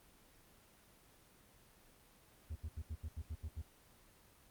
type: tone bursts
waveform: triangle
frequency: 77.78 Hz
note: D#2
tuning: in tune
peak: -38 dBFS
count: 9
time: 2.5-3.62 s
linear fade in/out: 10 ms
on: 56 ms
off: 77 ms
effects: pink hiss -65 dBFS RMS until 4.5 s + Opus 24 kbps